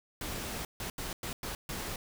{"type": "noise bursts at uneven times", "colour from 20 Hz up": "pink", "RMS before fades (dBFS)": -38, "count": 6, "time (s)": [[0.21, 0.65], [0.8, 0.9], [0.98, 1.13], [1.23, 1.33], [1.43, 1.55], [1.69, 1.96]], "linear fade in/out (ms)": 2, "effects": []}